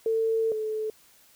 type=tone pair in turn; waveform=sine; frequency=448.3 / 434 Hz; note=A4 / A4; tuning=+32 / -24 cents; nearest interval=minor second; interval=56 cents; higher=first; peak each=-22 / -27 dBFS; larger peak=first; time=0.06-0.52 / 0.52-0.9 s; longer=first; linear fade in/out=2 ms; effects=white hiss -58 dBFS RMS until 1.35 s